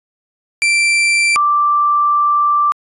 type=tone pair in turn; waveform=40% pulse / sine; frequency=2349 / 1174.5 Hz; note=D7 / D6; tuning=0 / 0 cents; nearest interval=octave; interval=1200 cents; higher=first; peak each=-10 dBFS; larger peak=neither; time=0.62-1.36 / 1.36-2.72 s; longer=second; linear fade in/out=0 ms; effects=resampled to 24000 Hz